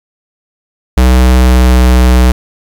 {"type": "tone with pitch glide", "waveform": "square", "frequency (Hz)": [63.1, 62.41], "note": ["B1", "B1"], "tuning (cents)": [38, 19], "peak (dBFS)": -4, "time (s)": [0.97, 2.32], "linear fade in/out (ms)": 5, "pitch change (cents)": -19, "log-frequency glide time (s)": [1.31, 1.83], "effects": ["7-bit"]}